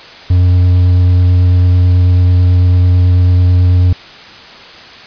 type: tone with vibrato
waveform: triangle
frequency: 90 Hz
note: F#2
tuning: 47 cents flat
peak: -3 dBFS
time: 0.3-3.93 s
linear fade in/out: 5 ms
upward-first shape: sine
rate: 9.1 Hz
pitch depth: 10 cents each way
effects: white hiss -33 dBFS RMS until 5.06 s + resampled to 11025 Hz